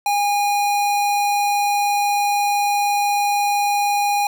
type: tone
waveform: square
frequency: 817 Hz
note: G#5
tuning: 29 cents flat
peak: -17 dBFS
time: 0.06-4.27 s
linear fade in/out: 2 ms
effects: none